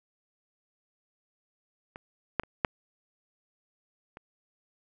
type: clicks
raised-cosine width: 0.5 ms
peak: -26 / -10 / -30 / -8 / -29 dBFS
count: 5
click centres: 1.959 / 2.397 / 2.435 / 2.648 / 4.171 s
effects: none